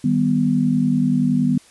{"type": "chord", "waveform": "sine", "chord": "Eb augmented", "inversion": "none", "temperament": "equal", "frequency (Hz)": [155.56, 196, 246.9], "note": ["Eb3", "G3", "B3"], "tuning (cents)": [0, 0, 0], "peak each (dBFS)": [-21, -21, -17], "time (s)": [0.04, 1.58], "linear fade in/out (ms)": 5, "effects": ["white hiss -50 dBFS RMS until 1.7 s", "resampled to 24000 Hz"]}